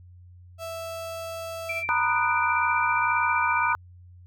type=tone; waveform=35% pulse; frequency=659.3 Hz; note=E5; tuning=in tune; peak=-31 dBFS; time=0.58-1.84 s; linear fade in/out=50 ms
type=tone with tremolo; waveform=sine; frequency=2349 Hz; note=D7; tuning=in tune; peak=-26 dBFS; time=1.69-3.73 s; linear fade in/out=5 ms; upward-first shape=sine; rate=15 Hz; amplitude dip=50%
type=chord; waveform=sine; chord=B major seventh; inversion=third; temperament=just; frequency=926 / 987.8 / 1234.7 / 1481.6 Hz; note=A#5 / B5 / D#6 / F#6; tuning=-12 / 0 / -14 / +2 cents; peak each=-27 dBFS; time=1.89-3.75 s; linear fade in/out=0 ms
effects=added 89 Hz sine -46 dBFS peak until 4.26 s